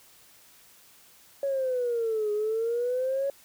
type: exponential two-way sweep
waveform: sine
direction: down then up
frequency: 560 to 415.3 to 560 Hz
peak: -24 dBFS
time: 1.43-3.3 s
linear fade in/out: 2 ms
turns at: 2.32 s
effects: tanh soft clip ceiling -20 dBFS + white hiss -56 dBFS RMS until 3.44 s